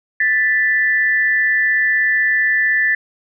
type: tone pair together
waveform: sine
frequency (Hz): 1763.1 / 1979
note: A6 / B6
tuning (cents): +3 / +3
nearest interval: major second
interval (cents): 200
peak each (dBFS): -14 / -18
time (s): 0.2-2.95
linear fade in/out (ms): 5
effects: none